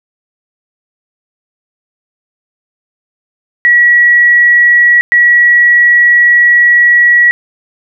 sine tone bursts at uneven times, 1926 Hz, B6, 44 cents flat, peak -3 dBFS, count 2, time 3.65-5.01 / 5.12-7.31 s, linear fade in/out 0 ms, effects none

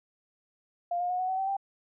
sine tone with pitch steps, 698.5 / 712.4 / 726.5 / 740.9 / 755.6 / 770.6 / 785.9 Hz, F5 / F5 / F#5 / F#5 / F#5 / G5 / G5, 0 / +34 / -32 / +2 / +36 / -30 / +4 cents, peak -27 dBFS, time 0.91-1.568 s, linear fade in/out 5 ms, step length 94 ms, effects none

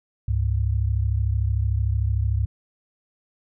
sine tone pair together, 69 / 102.34 Hz, C#2 / G#2, -7 / -25 cents, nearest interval perfect fifth, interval 682 cents, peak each -22 dBFS, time 0.28-2.46 s, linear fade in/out 5 ms, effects none

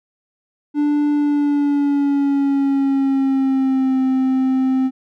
triangle tone with pitch glide, 293.7 to 261.7 Hz, D4 to C4, 0 to 0 cents, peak -12 dBFS, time 0.74-4.91 s, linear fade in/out 50 ms, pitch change -200 cents, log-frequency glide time 1.11-4 s, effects none

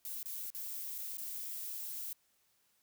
violet noise with dropouts, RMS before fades -42 dBFS, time 0.05-2.13 s, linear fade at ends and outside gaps 1 ms, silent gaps 0.23-0.257 / 0.503-0.548 / 0.981-0.985 / 1.171-1.182 s, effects white hiss -74 dBFS RMS until 2.82 s

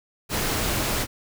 pink noise, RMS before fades -25 dBFS, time 0.29-1.07 s, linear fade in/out 50 ms, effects none

